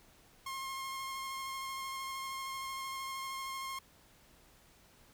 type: tone with vibrato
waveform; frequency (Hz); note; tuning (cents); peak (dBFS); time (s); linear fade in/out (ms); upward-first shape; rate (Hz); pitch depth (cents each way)
sawtooth; 1070; C6; +38; -35; 0.46-3.79; 5; square; 13; 11
effects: pink hiss -63 dBFS RMS until 5.13 s